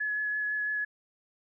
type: tone with vibrato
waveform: sine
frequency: 1699 Hz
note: G#6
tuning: 39 cents sharp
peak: -28 dBFS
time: 0-0.85 s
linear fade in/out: 10 ms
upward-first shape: triangle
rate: 6 Hz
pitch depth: 14 cents each way
effects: none